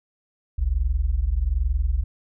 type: tone pair together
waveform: sine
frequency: 48.08 / 69.3 Hz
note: G1 / C#2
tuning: -33 / 0 cents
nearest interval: tritone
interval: 633 cents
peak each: -22 dBFS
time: 0.58-2.04 s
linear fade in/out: 10 ms
effects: none